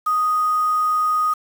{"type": "tone with quantisation", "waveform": "sine", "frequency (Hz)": 1244.5, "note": "D#6", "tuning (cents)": 0, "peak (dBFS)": -16, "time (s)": [0.06, 1.34], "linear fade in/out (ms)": 10, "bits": 6, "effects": []}